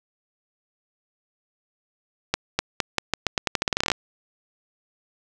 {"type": "accelerating click train", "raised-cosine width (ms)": 0.2, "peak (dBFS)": -3, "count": 19, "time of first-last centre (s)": [2.34, 3.917], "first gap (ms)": 250, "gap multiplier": 0.85, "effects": []}